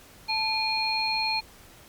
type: tone cluster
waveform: sine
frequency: 876 / 2426 / 4239 Hz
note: A5 / D#7 / C8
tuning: -8 / -44 / +22 cents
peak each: -29 / -29 / -27 dBFS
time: 0.28-1.41 s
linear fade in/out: 20 ms
effects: pink hiss -51 dBFS RMS until 1.88 s + MP3 96 kbps